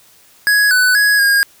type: tone with pitch steps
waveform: square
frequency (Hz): 1669 / 1497 / 1669 / 1627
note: G#6 / F#6 / G#6 / G#6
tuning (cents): +8 / +20 / +8 / -36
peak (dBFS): -10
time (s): 0.47-1.43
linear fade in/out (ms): 0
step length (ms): 240
effects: white hiss -48 dBFS RMS until 1.6 s